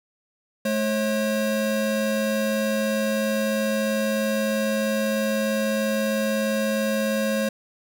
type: tone pair together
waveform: square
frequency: 214.7 / 541 Hz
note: A3 / C#5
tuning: -42 / -42 cents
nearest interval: octave + major third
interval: 1600 cents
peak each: -25 dBFS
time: 0.65-7.49 s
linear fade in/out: 5 ms
effects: none